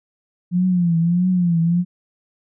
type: tone with vibrato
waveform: sine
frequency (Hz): 174.61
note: F3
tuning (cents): 0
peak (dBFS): -14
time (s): 0.51-1.85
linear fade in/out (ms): 50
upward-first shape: triangle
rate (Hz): 1.6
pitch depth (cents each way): 110
effects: none

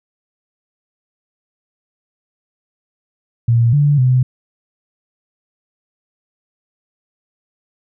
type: tone with pitch steps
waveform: sine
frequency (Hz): 117.1 / 145.3 / 127.4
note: A#2 / D3 / C3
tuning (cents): +8 / -18 / -46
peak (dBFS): -9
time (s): 3.48-4.23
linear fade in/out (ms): 5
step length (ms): 250
effects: none

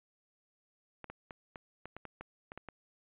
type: clicks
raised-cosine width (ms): 0.5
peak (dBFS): -29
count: 11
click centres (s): 1.043 / 1.1 / 1.308 / 1.558 / 1.856 / 1.966 / 2.053 / 2.21 / 2.519 / 2.576 / 2.687
effects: resampled to 8000 Hz

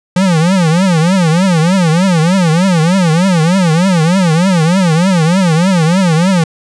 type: tone with vibrato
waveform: square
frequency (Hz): 174.4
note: F3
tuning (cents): -2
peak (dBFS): -8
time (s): 0.16-6.44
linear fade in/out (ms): 5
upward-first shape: triangle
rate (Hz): 3.3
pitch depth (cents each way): 230
effects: resampled to 22050 Hz

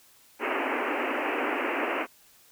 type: band-pass noise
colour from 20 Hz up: pink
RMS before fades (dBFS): -29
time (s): 0.39-2.07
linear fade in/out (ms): 50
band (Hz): 250 to 2800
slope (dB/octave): 96
effects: white hiss -58 dBFS RMS until 2.51 s

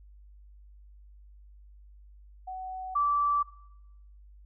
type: tone pair in turn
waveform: sine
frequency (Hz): 749 / 1161.7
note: F#5 / D6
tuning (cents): +21 / -19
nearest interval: minor sixth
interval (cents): 760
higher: second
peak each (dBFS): -35 / -23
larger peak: second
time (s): 2.47-2.95 / 2.95-3.43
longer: neither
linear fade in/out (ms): 10
effects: noise-tail reverb RT60 0.8 s tail -19 dB re dry + added 50 Hz sine -50 dBFS peak until 4.45 s

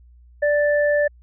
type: tone pair together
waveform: sine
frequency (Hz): 587.3 / 1760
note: D5 / A6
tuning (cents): 0 / 0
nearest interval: octave + perfect fifth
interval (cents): 1900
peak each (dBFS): -16 / -23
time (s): 0.42-1.08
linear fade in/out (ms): 10
effects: added 60 Hz sine -46 dBFS peak until 1.22 s

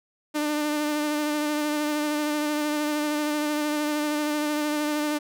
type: tone with vibrato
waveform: sawtooth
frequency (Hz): 299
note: D4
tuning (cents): +31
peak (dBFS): -20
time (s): 0.34-5.19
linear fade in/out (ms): 20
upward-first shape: sine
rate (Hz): 13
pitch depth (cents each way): 22
effects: none

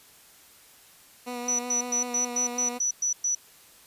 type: tone with vibrato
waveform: 15% pulse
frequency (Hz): 244.4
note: B3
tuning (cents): -18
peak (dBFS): -26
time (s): 1.26-2.79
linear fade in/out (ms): 20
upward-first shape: sine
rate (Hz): 5.4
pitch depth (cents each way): 20
type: tone bursts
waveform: sine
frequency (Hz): 5920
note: F#8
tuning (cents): 0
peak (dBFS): -23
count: 9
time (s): 1.48-3.35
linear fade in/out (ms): 5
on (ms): 110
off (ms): 110
effects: white hiss -54 dBFS RMS until 3.86 s + resampled to 32000 Hz

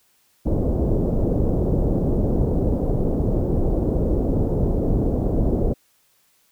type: low-pass noise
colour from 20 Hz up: pink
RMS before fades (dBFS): -20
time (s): 0.45-5.74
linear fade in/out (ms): 20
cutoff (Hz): 540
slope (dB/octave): 24
effects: white hiss -62 dBFS RMS until 6.51 s

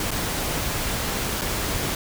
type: noise with dropouts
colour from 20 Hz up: pink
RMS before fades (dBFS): -26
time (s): 0-1.95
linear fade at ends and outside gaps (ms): 2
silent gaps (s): 0.108-0.114 / 1.412-1.417
effects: none

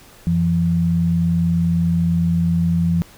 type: tone pair together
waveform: sine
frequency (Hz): 90 / 169.9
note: F#2 / F3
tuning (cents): -47 / -47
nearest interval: major seventh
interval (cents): 1100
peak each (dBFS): -22 / -15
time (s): 0.27-3.02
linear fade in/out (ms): 0
effects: pink hiss -46 dBFS RMS until 3.17 s

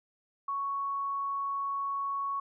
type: tone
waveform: sine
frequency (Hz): 1111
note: C#6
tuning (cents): +4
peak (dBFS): -30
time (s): 0.48-2.4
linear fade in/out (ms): 5
effects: none

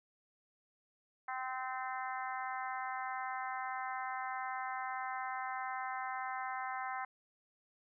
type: harmonic tone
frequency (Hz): 258.4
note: C4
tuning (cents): -21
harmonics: 3 / 4 / 5 / 6 / 7 / 8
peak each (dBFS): -41 / -43 / -45 / -47 / -48 / -49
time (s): 1.28-7.05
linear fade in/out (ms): 5
effects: none

